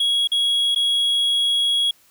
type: tone with dropouts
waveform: triangle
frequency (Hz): 3322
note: G#7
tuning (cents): 0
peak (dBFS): -15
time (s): 0-1.91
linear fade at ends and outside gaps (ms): 5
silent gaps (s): 0.274-0.317 / 0.749-0.759
effects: white hiss -56 dBFS RMS until 2.1 s